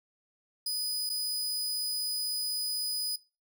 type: tone with dropouts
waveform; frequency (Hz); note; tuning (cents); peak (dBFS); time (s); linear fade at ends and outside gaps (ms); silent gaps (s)
sawtooth; 4978; D#8; 0; -27; 0.66-3.16; 5; 1.094-1.098
effects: noise-tail reverb RT60 0.3 s tail -21 dB re dry